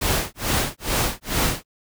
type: noise with tremolo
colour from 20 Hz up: pink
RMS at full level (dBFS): -20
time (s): 0.01-1.65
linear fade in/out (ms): 10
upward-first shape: sine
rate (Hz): 2.3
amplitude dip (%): 100
effects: none